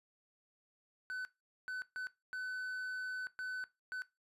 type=tone bursts at uneven times; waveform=triangle; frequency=1508 Hz; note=F#6; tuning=32 cents sharp; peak=-37 dBFS; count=6; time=1.1-1.25 / 1.68-1.82 / 1.96-2.07 / 2.33-3.27 / 3.39-3.64 / 3.92-4.02 s; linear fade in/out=0 ms; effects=noise-tail reverb RT60 0.2 s tail -17 dB re dry + resampled to 32000 Hz